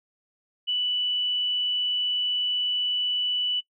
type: tone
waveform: sine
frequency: 2968 Hz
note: F#7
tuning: 5 cents sharp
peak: -23 dBFS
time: 0.67-3.61 s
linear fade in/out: 20 ms
effects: noise-tail reverb RT60 0.1 s tail -22 dB re dry